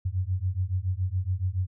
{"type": "beating tone pair", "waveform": "sine", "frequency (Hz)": [89.3, 96.4], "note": ["F2", "G2"], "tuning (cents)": [39, -28], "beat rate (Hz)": 7.1, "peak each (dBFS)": -28, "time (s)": [0.05, 1.67], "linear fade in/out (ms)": 10, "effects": []}